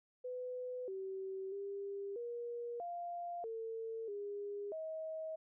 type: tone with pitch steps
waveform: sine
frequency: 501 / 383.2 / 398.8 / 475.6 / 696 / 450.3 / 407.1 / 636 Hz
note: B4 / G4 / G4 / A#4 / F5 / A4 / G#4 / D#5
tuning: +25 / -39 / +30 / +35 / -6 / +40 / -35 / +38 cents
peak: -40 dBFS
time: 0.24-5.36 s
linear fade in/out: 10 ms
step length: 640 ms
effects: none

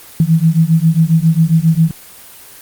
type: beating tone pair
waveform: sine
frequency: 158.9 / 166.3 Hz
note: D#3 / E3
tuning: +37 / +16 cents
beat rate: 7.4 Hz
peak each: -11 dBFS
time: 0.2-1.91 s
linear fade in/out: 2 ms
effects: white hiss -37 dBFS RMS until 2.61 s + Opus 24 kbps

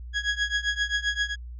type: tone with tremolo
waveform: 30% pulse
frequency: 1661.2 Hz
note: G#6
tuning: in tune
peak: -18 dBFS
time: 0.13-1.36 s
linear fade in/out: 50 ms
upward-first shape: triangle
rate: 7.6 Hz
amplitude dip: 95%
effects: added 60 Hz sine -36 dBFS peak until 1.59 s + resampled to 16000 Hz

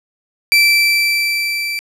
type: tone with level ramp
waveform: 30% pulse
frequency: 2334 Hz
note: D7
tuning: 11 cents flat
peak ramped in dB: -5 to -17 dBFS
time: 0.52-1.79 s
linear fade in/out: 0 ms
effects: low-pass 12000 Hz 12 dB/octave

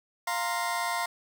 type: chord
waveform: 30% pulse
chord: F suspended fourth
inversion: none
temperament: just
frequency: 698.5 / 931.3 / 1047.7 Hz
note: F5 / Bb5 / C6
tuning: 0 / -2 / +2 cents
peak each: -30 dBFS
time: 0.27-1.06 s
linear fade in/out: 5 ms
effects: none

